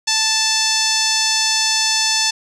5% pulse tone with low-pass filter, 880 Hz, A5, in tune, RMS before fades -17 dBFS, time 0.07-2.31 s, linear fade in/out 10 ms, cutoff 5800 Hz, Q 2.4, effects none

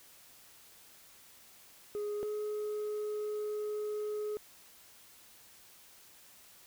sine tone pair in turn, 415.7 / 422 Hz, G#4 / G#4, +2 / +28 cents, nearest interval unison, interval 26 cents, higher second, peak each -31 / -31 dBFS, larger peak neither, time 1.95-2.23 / 2.23-4.37 s, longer second, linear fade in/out 0 ms, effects tanh soft clip ceiling -33 dBFS + white hiss -58 dBFS RMS until 6.66 s

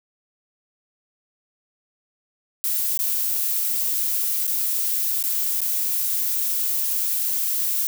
violet noise with dropouts, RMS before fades -23 dBFS, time 2.64-7.87 s, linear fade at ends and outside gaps 0 ms, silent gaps 2.975-2.991 / 4.468-4.477 / 5.226-5.239 / 5.606-5.616 s, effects none

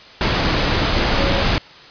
sine tone in noise, 552 Hz, C#5, 7 cents flat, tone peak -23 dBFS, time 1.18-1.42 s, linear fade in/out 0 ms, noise pink, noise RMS -17 dBFS, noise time 0.21-1.58 s, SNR -9 dB, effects white hiss -41 dBFS RMS until 1.9 s + resampled to 11025 Hz

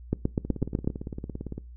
two click trains, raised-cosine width 3 ms, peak -11 / -21 dBFS, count 7 / 21, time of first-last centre 0.13-0.875 / 0.45-1.58 s, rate 8.05 / 17.7 Hz, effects noise-tail reverb RT60 0.3 s tail -23 dB re dry + added 60 Hz sine -42 dBFS peak until 1.76 s

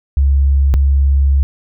sine tone pair in turn, 69 / 69 Hz, C#2 / C#2, -7 / -7 cents, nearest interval unison, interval 0 cents, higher neither, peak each -8 dBFS, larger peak neither, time 0.17-0.74 / 0.74-1.43 s, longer second, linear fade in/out 0 ms, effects none

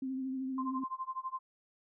sine tone with vibrato, 262.8 Hz, C4, 8 cents sharp, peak -34 dBFS, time 0.02-0.84 s, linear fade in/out 5 ms, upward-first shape triangle, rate 13 Hz, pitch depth 36 cents each way
sine tone with tremolo, 1045 Hz, C6, 2 cents flat, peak -33 dBFS, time 0.58-1.39 s, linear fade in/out 2 ms, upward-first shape sine, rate 12 Hz, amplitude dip 95%
effects none

